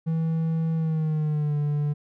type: tone with pitch glide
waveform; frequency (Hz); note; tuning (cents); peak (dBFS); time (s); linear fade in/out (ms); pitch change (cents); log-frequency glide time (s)
triangle; 162.3 to 147.12; E3 to D3; -27 to +3; -20; 0.06-1.94; 20; -170; 0.75-1.56
effects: none